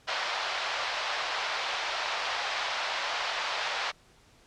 pink band-pass noise, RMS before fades -32 dBFS, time 0.07-3.92 s, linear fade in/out 20 ms, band 660 to 4900 Hz, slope 24 dB/octave, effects pink hiss -60 dBFS RMS until 4.46 s + low-pass 8000 Hz 12 dB/octave

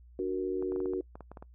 sine chord, D augmented, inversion none, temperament equal, 293.7 / 370 / 466.2 Hz, D4 / F#4 / A#4, 0 / 0 / 0 cents, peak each -37 / -31 / -37 dBFS, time 0.19-1.01 s, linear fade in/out 2 ms
clicks, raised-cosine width 1 ms, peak -31 dBFS, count 11, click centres 0.625 / 0.721 / 0.761 / 0.803 / 0.858 / 0.935 / 1.155 / 1.207 / 1.316 / 1.372 / 1.425 s
effects noise-tail reverb RT60 0.1 s tail -25 dB re dry + added 60 Hz sine -52 dBFS peak until 1.54 s

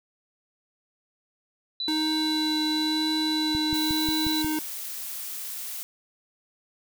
sine tone, 3974 Hz, B7, 10 cents sharp, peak -27 dBFS, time 1.8-4.42 s, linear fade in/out 2 ms
square tone with vibrato, 311.1 Hz, D#4, in tune, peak -26 dBFS, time 1.88-4.59 s, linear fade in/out 2 ms, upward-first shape triangle, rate 1 Hz, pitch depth 12 cents each way
click train, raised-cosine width 5 ms, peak -22 dBFS, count 6, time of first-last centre 3.55-4.446 s, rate 5.58 Hz
blue noise, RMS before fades -35 dBFS, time 3.74-5.83 s, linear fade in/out 0 ms
effects none

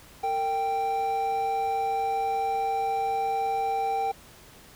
triangle tone pair together, 456.1 / 784 Hz, A#4 / G5, -38 / 0 cents, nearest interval major sixth, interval 938 cents, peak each -31 / -23 dBFS, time 0.23-4.12 s, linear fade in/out 10 ms, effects pink hiss -51 dBFS RMS until 4.75 s

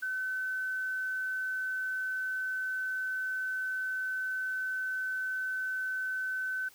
sine tone, 1521 Hz, F#6, 47 cents sharp, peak -31 dBFS, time 0.02-6.69 s, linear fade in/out 10 ms, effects white hiss -58 dBFS RMS until 6.74 s

